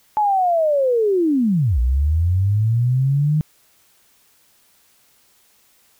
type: linear two-way sweep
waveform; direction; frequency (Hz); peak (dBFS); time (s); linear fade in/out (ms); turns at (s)
sine; down then up; 862 to 58 to 156; -14; 0.17-3.41; 0; 1.79
effects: white hiss -57 dBFS RMS until 5.99 s